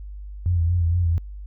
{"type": "tone with vibrato", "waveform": "sine", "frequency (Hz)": 86, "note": "F2", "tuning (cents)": -26, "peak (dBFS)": -17, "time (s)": [0.46, 1.18], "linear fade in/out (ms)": 0, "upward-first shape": "sine", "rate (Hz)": 4.3, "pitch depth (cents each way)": 59, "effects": ["added 50 Hz sine -33 dBFS peak until 1.46 s"]}